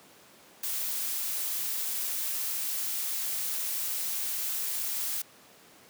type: noise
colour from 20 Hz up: blue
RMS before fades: -32 dBFS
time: 0.63-5.22 s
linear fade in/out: 5 ms
effects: pink hiss -55 dBFS RMS until 5.89 s + high-pass 200 Hz 12 dB/octave